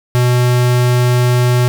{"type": "tone", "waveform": "square", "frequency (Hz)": 123.47, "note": "B2", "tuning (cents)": 0, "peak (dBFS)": -10, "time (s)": [0.15, 1.68], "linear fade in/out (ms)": 0, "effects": []}